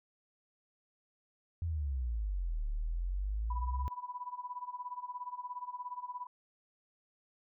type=exponential two-way sweep; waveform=sine; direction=down then up; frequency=87.31 to 36 to 69.2 Hz; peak=-32 dBFS; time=1.62-3.88 s; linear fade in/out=0 ms; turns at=2.67 s
type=tone with tremolo; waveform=sine; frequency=988 Hz; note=B5; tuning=in tune; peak=-36 dBFS; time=3.5-6.27 s; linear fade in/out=5 ms; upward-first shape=sine; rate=17 Hz; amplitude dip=85%
effects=none